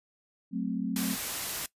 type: chord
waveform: sine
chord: F# diminished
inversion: none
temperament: equal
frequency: 185 / 220 / 261.6 Hz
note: F#3 / A3 / C4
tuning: 0 / 0 / 0 cents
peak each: -33 dBFS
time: 0.51-1.17 s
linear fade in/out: 50 ms
type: noise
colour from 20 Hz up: white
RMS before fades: -34 dBFS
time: 0.96-1.66 s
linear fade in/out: 2 ms
effects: noise-tail reverb RT60 0.1 s tail -19 dB re dry + resampled to 32000 Hz